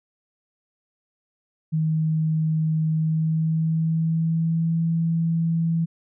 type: tone with pitch glide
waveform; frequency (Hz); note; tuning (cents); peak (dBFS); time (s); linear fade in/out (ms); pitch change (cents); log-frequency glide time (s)
sine; 157.9 to 165.08; D#3 to E3; +26 to +3; -19; 1.72-5.86; 20; +77; 2.9-4.82
effects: none